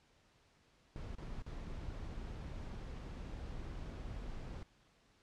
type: noise with dropouts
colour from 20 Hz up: brown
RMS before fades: -45 dBFS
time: 0.96-4.63 s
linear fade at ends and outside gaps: 1 ms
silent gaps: 1.152-1.183 / 1.422-1.463 s
effects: pink hiss -70 dBFS RMS until 5.22 s + low-pass 6000 Hz 12 dB/octave